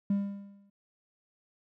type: tone with exponential decay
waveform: triangle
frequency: 200 Hz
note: G3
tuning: 35 cents sharp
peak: -20 dBFS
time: 0.1-0.7 s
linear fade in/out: 5 ms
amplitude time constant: 130 ms
effects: tanh soft clip ceiling -19 dBFS